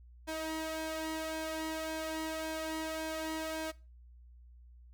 sawtooth tone with flanger, 317.6 Hz, D#4, 36 cents sharp, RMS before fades -38 dBFS, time 0.27-3.72 s, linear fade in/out 20 ms, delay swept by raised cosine 1.2 to 2.17 ms, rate 1.8 Hz, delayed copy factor +0.6, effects noise-tail reverb RT60 0.3 s tail -20 dB re dry + added 60 Hz sine -53 dBFS peak until 4.93 s

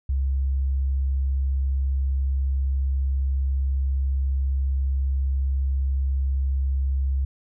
sine tone, 67.3 Hz, C2, 49 cents sharp, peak -20 dBFS, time 0.09-7.25 s, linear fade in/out 5 ms, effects none

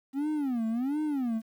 triangle tone with vibrato, 261.6 Hz, C4, in tune, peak -25 dBFS, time 0.13-1.42 s, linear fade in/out 50 ms, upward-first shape sine, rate 1.4 Hz, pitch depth 280 cents each way, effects 10-bit

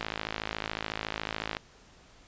click train, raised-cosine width 0.3 ms, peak -15 dBFS, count 85, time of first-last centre 0.01-1.568 s, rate 53.9 Hz, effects pink hiss -57 dBFS RMS until 2.27 s + resampled to 16000 Hz

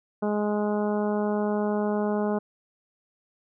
harmonic tone, 208.7 Hz, G#3, 9 cents sharp, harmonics 1 / 2 / 3 / 4 / 5 / 6 / 7, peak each -26 / -28 / -31 / -34 / -39 / -42 / -43 dBFS, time 0.22-2.39 s, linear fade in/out 10 ms, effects none

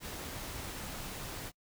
pink noise, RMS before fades -42 dBFS, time 0-1.52 s, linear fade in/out 50 ms, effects noise-tail reverb RT60 0.1 s tail -25 dB re dry

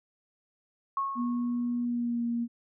sine tone with exponential decay, 1095 Hz, C#6, 22 cents flat, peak -25 dBFS, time 0.97-1.85 s, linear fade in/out 2 ms, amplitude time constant 190 ms
sine tone with pitch glide, 241.1 to 235.5 Hz, B3 to A#3, -41 to +18 cents, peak -27 dBFS, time 1.15-2.48 s, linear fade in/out 50 ms, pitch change -41 cents, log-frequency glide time 1.85-2.24 s
effects none

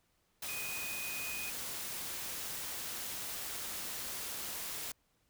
sine tone in noise, 2489 Hz, D#7, in tune, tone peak -41 dBFS, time 0.48-1.5 s, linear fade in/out 5 ms, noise white, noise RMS -41 dBFS, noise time 0.42-4.92 s, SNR -3 dB, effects pink hiss -75 dBFS RMS until 5.29 s

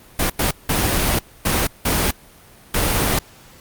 pink noise bursts at uneven times, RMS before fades -18 dBFS, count 6, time 0.19-0.3 / 0.39-0.51 / 0.69-1.19 / 1.45-1.67 / 1.85-2.11 / 2.74-3.19 s, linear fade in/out 5 ms, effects pink hiss -46 dBFS RMS until 3.6 s + Opus 32 kbps

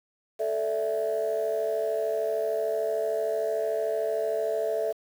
sine chord, A suspended fourth, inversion none, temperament just, 440 / 586.7 / 660 Hz, A4 / D5 / E5, 0 / -2 / +2 cents, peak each -28 / -31 / -27 dBFS, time 0.39-4.93 s, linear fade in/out 20 ms, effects tanh soft clip ceiling -19 dBFS + 8-bit

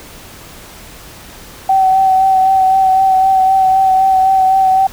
sine tone with vibrato, 763 Hz, G5, 47 cents flat, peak -7 dBFS, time 1.69-4.87 s, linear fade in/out 5 ms, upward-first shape sine, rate 3.9 Hz, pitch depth 20 cents each way, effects pink hiss -35 dBFS RMS until 4.92 s

